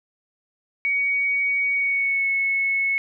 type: tone with pitch glide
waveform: sine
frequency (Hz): 2247 to 2198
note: C#7 to C#7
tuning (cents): +23 to -15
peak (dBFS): -19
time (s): 0.85-2.98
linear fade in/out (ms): 0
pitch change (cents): -38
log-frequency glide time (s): 1.72-2.28
effects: none